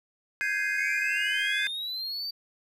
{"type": "chord", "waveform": "triangle", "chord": "Ab major seventh", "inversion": "third", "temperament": "equal", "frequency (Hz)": [1568, 1661.2, 2093, 2489], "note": ["G6", "Ab6", "C7", "Eb7"], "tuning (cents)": [0, 0, 0, 0], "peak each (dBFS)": [-31, -28, -30, -32], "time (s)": [0.41, 1.67], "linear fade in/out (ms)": 0}
{"type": "linear sweep", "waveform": "triangle", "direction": "up", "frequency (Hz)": [2085, 4651], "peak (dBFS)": -30, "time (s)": [0.76, 2.31], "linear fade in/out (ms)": 10}
{"effects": []}